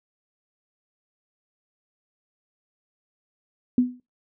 sine tone with exponential decay, 248.4 Hz, B3, 10 cents sharp, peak -12 dBFS, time 3.78-4 s, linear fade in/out 2 ms, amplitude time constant 47 ms, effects noise-tail reverb RT60 0.2 s tail -18 dB re dry

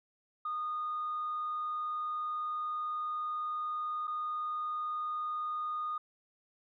sine tone with dropouts, 1229 Hz, D#6, 22 cents flat, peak -32 dBFS, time 0.45-5.98 s, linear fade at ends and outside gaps 5 ms, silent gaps 4.072-4.077 s, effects tanh soft clip ceiling -29 dBFS

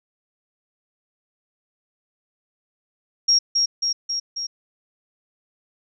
sine tone with echo, 5588 Hz, F8, in tune, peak -13 dBFS, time 3.28-3.39 s, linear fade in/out 10 ms, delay 270 ms, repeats 4, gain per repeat -3 dB, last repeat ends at 4.47 s, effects none

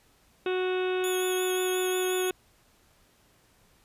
harmonic tone, 368.8 Hz, F#4, 6 cents flat, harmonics 1 / 2 / 3 / 4 / 5 / 6 / 7 / 8 / 9 / 10, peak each -26 / -38 / -41 / -38 / -48 / -47 / -39 / -47 / -48 / -45 dBFS, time 0.46-2.31 s, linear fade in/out 2 ms
10% pulse tone with vibrato, 3385 Hz, G#7, 32 cents sharp, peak -27 dBFS, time 1.04-2.3 s, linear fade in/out 0 ms, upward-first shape triangle, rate 5.6 Hz, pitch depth 62 cents each way
effects pink hiss -63 dBFS RMS until 3.84 s + resampled to 32000 Hz

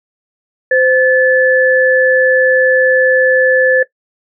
sine tone pair together, 516.3 / 1735 Hz, C5 / A6, -23 / -25 cents, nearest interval octave + major sixth, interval 2098 cents, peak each -10 dBFS, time 0.71-3.83 s, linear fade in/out 5 ms, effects noise-tail reverb RT60 0.1 s tail -17 dB re dry

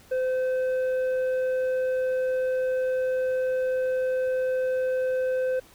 sine tone with tanh clipping, 514 Hz, C5, 31 cents flat, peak -24 dBFS, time 0.11-5.6 s, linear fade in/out 10 ms, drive 6 dB, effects pink hiss -54 dBFS RMS until 5.74 s

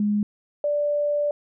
sine tone pair in turn, 207.7 / 586 Hz, G#3 / D5, 0 / -4 cents, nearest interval octave + tritone, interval 1796 cents, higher second, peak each -19 / -20 dBFS, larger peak first, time 0-0.23 / 0.64-1.31 s, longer second, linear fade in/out 2 ms, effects none

